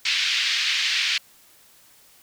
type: band-pass noise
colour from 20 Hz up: pink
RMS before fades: -23 dBFS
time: 0.05-1.18 s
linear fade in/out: 5 ms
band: 2100 to 4800 Hz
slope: 24 dB/octave
effects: white hiss -54 dBFS RMS until 2.22 s